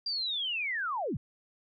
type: linear sweep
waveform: sine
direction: down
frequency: 4800 to 78.8 Hz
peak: -30 dBFS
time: 0.06-1.17 s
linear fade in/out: 5 ms
effects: none